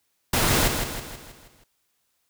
pink noise with echo, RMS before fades -21 dBFS, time 0.33-0.68 s, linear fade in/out 5 ms, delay 160 ms, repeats 6, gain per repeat -6 dB, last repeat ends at 1.64 s, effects white hiss -72 dBFS RMS until 2.29 s

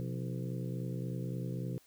harmonic tone with a mistuned harmonic, 63.6 Hz, C2, 48 cents flat, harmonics 2 / 3 / 4 / 5 / 6 / 7 / 8, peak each -37 / -40 / -48 / -47 / -49 / -50 / -50 dBFS, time 0-1.78 s, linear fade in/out 0 ms, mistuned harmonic 3, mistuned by -130 cents, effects white hiss -65 dBFS RMS until 1.86 s

